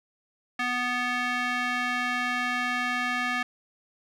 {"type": "tone with band-pass filter", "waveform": "square", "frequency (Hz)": 246.9, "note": "B3", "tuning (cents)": 0, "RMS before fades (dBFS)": -28, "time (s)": [0.59, 3.43], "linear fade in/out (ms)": 5, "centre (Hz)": 1900, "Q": 1.8, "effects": []}